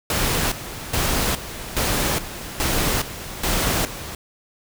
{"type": "noise with tremolo", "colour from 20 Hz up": "pink", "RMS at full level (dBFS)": -21, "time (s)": [0.1, 4.15], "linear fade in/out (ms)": 2, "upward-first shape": "square", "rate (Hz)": 1.2, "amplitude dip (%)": 75, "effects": []}